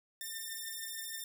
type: beating tone pair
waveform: 5% pulse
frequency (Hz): 1800 / 1806.4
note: A6 / A6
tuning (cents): +39 / +45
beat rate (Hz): 6.4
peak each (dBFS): -33 / -31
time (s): 0.21-1.24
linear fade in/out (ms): 2
effects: none